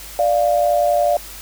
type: tone pair together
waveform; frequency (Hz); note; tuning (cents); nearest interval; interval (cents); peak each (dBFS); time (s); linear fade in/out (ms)
sine; 587.4 / 698.5; D5 / F5; 0 / 0; minor third; 300; -16 / -16; 0.19-1.17; 2
effects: added 50 Hz sine -40 dBFS peak until 1.41 s + white hiss -36 dBFS RMS until 1.41 s